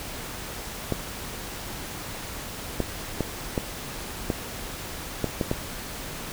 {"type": "clicks", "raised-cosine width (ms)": 2, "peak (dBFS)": -10, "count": 8, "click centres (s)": [0.923, 2.803, 3.207, 3.578, 4.302, 5.243, 5.412, 5.514], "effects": ["pink hiss -36 dBFS RMS until 6.32 s"]}